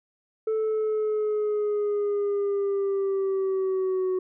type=linear sweep; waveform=sine; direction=down; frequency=440 to 370 Hz; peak=-20 dBFS; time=0.47-4.19 s; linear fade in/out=5 ms; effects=tanh soft clip ceiling -22 dBFS